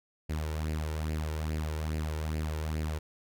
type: tone with flanger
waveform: sawtooth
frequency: 77.7 Hz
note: D#2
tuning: 2 cents flat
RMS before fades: -33 dBFS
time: 0.29-2.99 s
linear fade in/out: 10 ms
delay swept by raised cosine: 0.41 to 2.21 ms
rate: 2.4 Hz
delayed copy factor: +0.6
effects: none